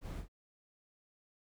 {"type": "noise with echo", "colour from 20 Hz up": "brown", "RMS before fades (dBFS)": -42, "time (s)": [0.01, 0.24], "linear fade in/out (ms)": 50, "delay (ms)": 44, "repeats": 1, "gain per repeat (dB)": -8, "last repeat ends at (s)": 0.284, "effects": []}